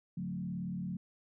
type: tone with frequency modulation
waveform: sine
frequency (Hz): 180.1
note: F#3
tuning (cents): -46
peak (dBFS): -35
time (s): 0.17-0.97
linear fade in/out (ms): 5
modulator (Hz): 37.9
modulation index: 0.97
effects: none